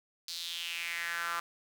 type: tone with high-pass filter sweep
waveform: sawtooth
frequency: 170.2 Hz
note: F3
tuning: 44 cents flat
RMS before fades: -37 dBFS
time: 0.28-1.4 s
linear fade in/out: 2 ms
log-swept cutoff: 4500 to 1200 Hz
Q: 4.2
effects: 9-bit